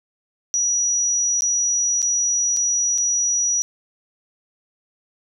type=tone with dropouts; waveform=sine; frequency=5830 Hz; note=F#8; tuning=26 cents flat; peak=-17 dBFS; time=0.54-3.62 s; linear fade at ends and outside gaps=0 ms; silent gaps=1.408-1.421 / 2.019-2.027 / 2.565-2.57 / 2.978-2.983 s; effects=none